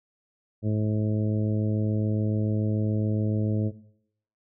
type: harmonic tone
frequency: 107 Hz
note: A2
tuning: 48 cents flat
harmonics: 1 / 2 / 3 / 4 / 5 / 6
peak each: -24 / -28 / -33 / -37 / -38 / -43 dBFS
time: 0.62-3.72 s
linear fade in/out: 50 ms
effects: noise-tail reverb RT60 0.7 s tail -17 dB re dry